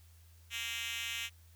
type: tone with high-pass filter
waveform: 5% pulse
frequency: 232 Hz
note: A#3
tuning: 8 cents flat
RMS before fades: -39 dBFS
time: 0.5-1.3 s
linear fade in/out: 50 ms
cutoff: 2800 Hz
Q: 2.1
effects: added 83 Hz sine -57 dBFS peak until 1.55 s + white hiss -67 dBFS RMS until 1.55 s